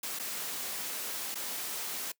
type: noise with dropouts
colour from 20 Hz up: white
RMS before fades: -37 dBFS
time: 0.03-2.12 s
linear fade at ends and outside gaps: 5 ms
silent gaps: 0.19-0.195 / 1.345-1.354 s
effects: noise-tail reverb RT60 0.1 s tail -22 dB re dry + high-pass 200 Hz 12 dB/octave